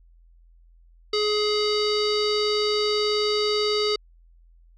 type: tone with low-pass filter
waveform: square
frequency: 420.8 Hz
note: G#4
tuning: 23 cents sharp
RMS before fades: -23 dBFS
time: 1.13-3.96 s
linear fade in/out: 5 ms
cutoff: 4400 Hz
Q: 9.5
effects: added 42 Hz sine -51 dBFS peak until 4.77 s